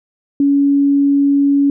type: tone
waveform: sine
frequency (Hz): 281.3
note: C#4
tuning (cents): +26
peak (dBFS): -9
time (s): 0.4-1.7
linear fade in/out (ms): 2
effects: none